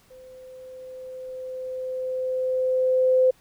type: tone with level ramp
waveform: sine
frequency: 514 Hz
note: C5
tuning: 31 cents flat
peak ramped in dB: -44 to -14 dBFS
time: 0.1-3.31 s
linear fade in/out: 10 ms
effects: pink hiss -59 dBFS RMS until 3.4 s